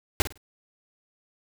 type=noise with echo; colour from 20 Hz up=pink; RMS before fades=-20 dBFS; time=0.2-0.22 s; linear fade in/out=0 ms; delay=52 ms; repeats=3; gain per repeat=-12 dB; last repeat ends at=0.376 s; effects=none